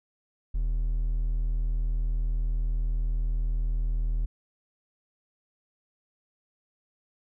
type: tone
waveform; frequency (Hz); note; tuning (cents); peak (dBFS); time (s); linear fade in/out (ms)
triangle; 40; D#1; +49; -22; 0.54-4.26; 10
effects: none